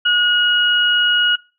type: tone pair together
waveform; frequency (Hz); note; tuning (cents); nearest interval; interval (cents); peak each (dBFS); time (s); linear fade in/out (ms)
sine; 1448 / 2896; F#6 / F#7; -38 / -38; octave; 1200; -15; 0.05-1.36; 10
effects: noise-tail reverb RT60 0.3 s tail -21 dB re dry